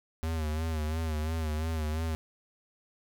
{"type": "tone with vibrato", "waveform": "square", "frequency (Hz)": 78.8, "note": "D#2", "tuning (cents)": 23, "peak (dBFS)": -30, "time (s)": [0.23, 2.15], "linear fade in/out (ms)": 0, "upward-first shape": "sine", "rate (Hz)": 2.9, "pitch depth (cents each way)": 64, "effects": []}